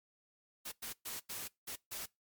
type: noise bursts at uneven times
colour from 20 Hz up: white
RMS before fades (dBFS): -43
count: 6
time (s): 0.65-0.72 / 0.82-0.93 / 1.05-1.2 / 1.29-1.48 / 1.67-1.76 / 1.91-2.06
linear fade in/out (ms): 10
effects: noise-tail reverb RT60 0.2 s tail -23 dB re dry + MP3 96 kbps